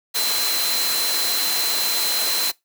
sine tone in noise, 4081 Hz, C8, 44 cents flat, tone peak -23 dBFS, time 0.14-2.52 s, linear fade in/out 20 ms, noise white, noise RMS -23 dBFS, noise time 0.14-2.52 s, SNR -3 dB, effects noise-tail reverb RT60 0.2 s tail -23 dB re dry + high-pass 300 Hz 12 dB/octave

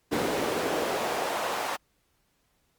brown noise with high-pass filter sweep, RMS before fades -29 dBFS, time 0.11-1.77 s, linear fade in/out 20 ms, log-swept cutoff 330 to 810 Hz, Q 1.5, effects pink hiss -71 dBFS RMS until 2.78 s + Opus 48 kbps

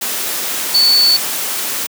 sine tone in noise, 4465 Hz, C#8, 12 cents sharp, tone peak -8 dBFS, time 0.74-1.17 s, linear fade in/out 10 ms, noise white, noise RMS -20 dBFS, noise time 0.01-1.87 s, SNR +9 dB, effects high-pass 200 Hz 12 dB/octave

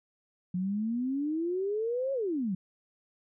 sine exponential two-way sweep, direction up then down, 176.7 to 554.4 to 176.7 Hz, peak -28 dBFS, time 0.54-2.55 s, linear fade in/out 5 ms, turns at 2.13 s, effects none

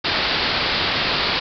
white low-pass noise, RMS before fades -21 dBFS, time 0.04-1.4 s, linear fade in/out 10 ms, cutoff 4900 Hz, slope 96 dB/octave, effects none

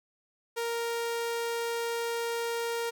sawtooth tone, 466.2 Hz, A#4, in tune, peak -26 dBFS, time 0.56-2.91 s, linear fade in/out 20 ms, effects none

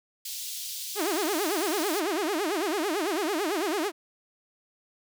pink high-pass noise, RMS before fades -36 dBFS, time 0.25-2 s, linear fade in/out 5 ms, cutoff 3500 Hz, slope 24 dB/octave
sawtooth tone with vibrato, 357.9 Hz, F4, 42 cents sharp, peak -22 dBFS, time 0.95-3.92 s, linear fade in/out 50 ms, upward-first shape sine, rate 9 Hz, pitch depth 290 cents each way
effects none

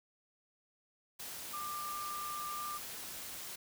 sine tone in noise, 1191 Hz, D6, 24 cents sharp, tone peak -39 dBFS, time 1.53-2.78 s, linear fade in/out 10 ms, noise white, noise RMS -45 dBFS, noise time 1.19-3.56 s, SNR +3 dB, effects none

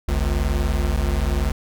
square tone pair together, 50.08 / 70.9 Hz, G1 / C#2, +38 / +40 cents, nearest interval tritone, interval 602 cents, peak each -22 dBFS, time 0.08-1.52 s, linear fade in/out 5 ms, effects none

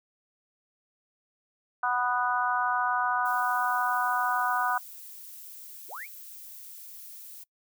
harmonic tone, 246.9 Hz, B3, in tune, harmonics 3 / 4 / 5 / 6, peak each -30 / -30 / -30 / -30 dBFS, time 1.83-4.78 s, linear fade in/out 5 ms
violet noise, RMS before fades -45 dBFS, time 3.25-7.44 s, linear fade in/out 10 ms
sine linear sweep, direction up, 235.5 to 2600 Hz, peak -37 dBFS, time 5.88-6.08 s, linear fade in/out 50 ms
effects noise-tail reverb RT60 0.1 s tail -22 dB re dry

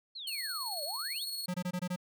sine exponential two-way sweep, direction down then up, 4375 to 554.4 to 4375 Hz, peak -40 dBFS, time 0.15-1.26 s, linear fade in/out 10 ms, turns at 0.84 s
sawtooth tone with tremolo, 4339 Hz, C#8, 38 cents flat, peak -32 dBFS, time 0.27-1.46 s, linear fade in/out 5 ms, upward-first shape square, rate 18 Hz, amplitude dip 30%
square tone bursts, 180 Hz, F#3, 47 cents flat, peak -33 dBFS, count 6, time 1.48-1.962 s, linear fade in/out 10 ms, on 62 ms, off 22 ms
effects none

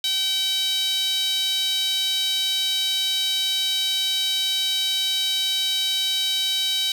sawtooth tone with high-pass filter, 767 Hz, G5, 38 cents flat, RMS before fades -23 dBFS, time 0.04-6.92 s, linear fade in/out 2 ms, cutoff 3500 Hz, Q 9.8, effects none

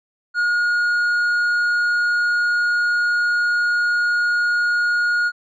sine tone with tanh clipping, 1437 Hz, F6, 49 cents sharp, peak -17 dBFS, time 0.34-5.32 s, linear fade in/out 50 ms, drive 5 dB, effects none

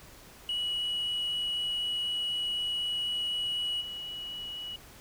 sine tone with level steps, 2926 Hz, F#7, 20 cents flat, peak -27 / -36 dBFS, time 0.49-4.76 s, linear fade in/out 2 ms, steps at 3.8 s, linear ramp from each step 20 ms, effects tanh soft clip ceiling -27 dBFS + pink hiss -52 dBFS RMS until 5 s

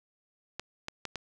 clicks, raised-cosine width 0.2 ms, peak -18 dBFS, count 4, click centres 0.596 / 0.884 / 1.053 / 1.157 s, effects none

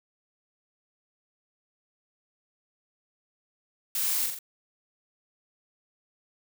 blue noise with echo, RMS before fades -29 dBFS, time 3.95-4.26 s, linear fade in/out 2 ms, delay 43 ms, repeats 3, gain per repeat -4 dB, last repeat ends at 4.389 s, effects none

